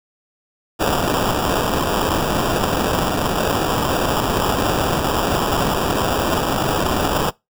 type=noise with sample-and-hold; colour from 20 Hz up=white; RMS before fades=-19 dBFS; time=0.79-7.31 s; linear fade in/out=20 ms; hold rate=2100 Hz; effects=noise-tail reverb RT60 0.2 s tail -23 dB re dry